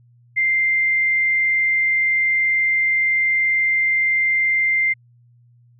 sine tone, 2093 Hz, C7, in tune, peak -15 dBFS, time 0.36-4.94 s, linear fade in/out 20 ms, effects added 120 Hz sine -50 dBFS peak until 5.79 s

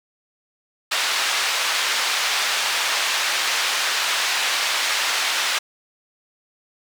white band-pass noise, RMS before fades -22 dBFS, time 0.91-5.59 s, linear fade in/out 10 ms, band 860 to 4200 Hz, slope 12 dB/octave, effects none

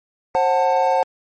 triangle chord, F# diminished, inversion second, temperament just, 532.8 / 740 / 888 Hz, C5 / F#5 / A5, +31 / 0 / +16 cents, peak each -17 dBFS, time 0.35-1.03 s, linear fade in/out 0 ms, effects MP3 32 kbps

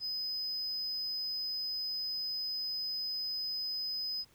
sine tone, 5030 Hz, D#8, 18 cents sharp, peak -31 dBFS, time 0-4.25 s, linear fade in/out 50 ms, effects tanh soft clip ceiling -33 dBFS + pink hiss -65 dBFS RMS until 4.34 s

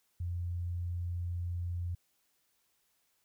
sine tone, 87.4 Hz, F2, 2 cents sharp, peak -33 dBFS, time 0.2-1.95 s, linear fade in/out 5 ms, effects white hiss -75 dBFS RMS until 3.24 s

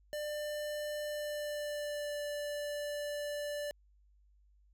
square tone with pitch glide, 596 to 585.8 Hz, D5 to D5, +25 to -5 cents, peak -37 dBFS, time 0.13-3.71 s, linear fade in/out 0 ms, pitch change -30 cents, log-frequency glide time 1.04-2.22 s, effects added 50 Hz sine -63 dBFS peak until 4.73 s

